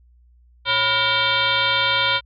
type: tone with frequency modulation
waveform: sine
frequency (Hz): 2294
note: D7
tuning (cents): -41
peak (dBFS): -16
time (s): 0.65-2.21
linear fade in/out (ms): 50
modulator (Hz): 436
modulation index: 3.5
effects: added 60 Hz sine -50 dBFS peak until 2.25 s